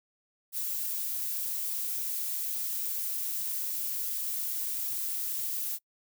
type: noise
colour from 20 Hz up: violet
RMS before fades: -33 dBFS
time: 0.52-5.79 s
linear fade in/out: 50 ms
effects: noise-tail reverb RT60 0.1 s tail -25 dB re dry